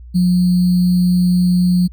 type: tone with sample-and-hold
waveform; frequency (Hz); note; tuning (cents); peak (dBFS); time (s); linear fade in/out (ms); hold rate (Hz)
sine; 179.6; F3; +49; -10; 0.14-1.88; 20; 4410
effects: added 60 Hz sine -33 dBFS peak until 1.92 s